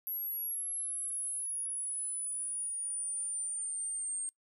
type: exponential sweep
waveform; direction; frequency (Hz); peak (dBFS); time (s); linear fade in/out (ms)
sine; down; 11630 to 8560; -34; 0.07-4.29; 0
effects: noise-tail reverb RT60 0.1 s tail -24 dB re dry